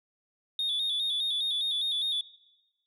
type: tone with vibrato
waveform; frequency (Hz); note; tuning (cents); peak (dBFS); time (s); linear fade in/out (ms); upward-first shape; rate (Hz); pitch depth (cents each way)
sine; 3576; A7; +27; -25; 0.59-2.21; 2; square; 4.9; 58
effects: noise-tail reverb RT60 1.0 s tail -19 dB re dry + tanh soft clip ceiling -25 dBFS